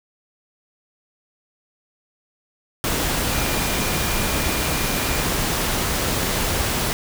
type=tone in noise; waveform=sine; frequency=2409 Hz; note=D7; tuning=43 cents sharp; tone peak=-33 dBFS; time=3.31-5.22 s; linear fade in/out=0 ms; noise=pink; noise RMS=-22 dBFS; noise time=2.84-6.93 s; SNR=-14 dB; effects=none